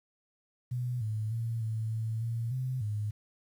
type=tone with pitch steps; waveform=sine; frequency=123.4 / 108.3 / 114.8 / 110.7 / 111.6 / 115.5 / 128.9 / 105.2 Hz; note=B2 / A2 / A#2 / A2 / A2 / A#2 / C3 / G#2; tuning=-1 / -27 / -26 / +11 / +25 / -16 / -26 / +23 cents; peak=-30 dBFS; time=0.71-3.11 s; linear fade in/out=10 ms; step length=300 ms; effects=10-bit